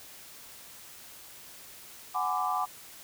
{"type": "chord", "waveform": "sine", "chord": "G# half-diminished seventh", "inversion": "third", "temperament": "equal with one note detuned", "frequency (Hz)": [740, 830.6, 1009.1, 1174.7], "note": ["F#5", "G#5", "B5", "D6"], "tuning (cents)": [0, 0, 37, 0], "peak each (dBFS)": [-32, -34, -34, -31], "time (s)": [2.14, 2.66], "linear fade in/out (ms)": 20, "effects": ["white hiss -49 dBFS RMS until 3.03 s"]}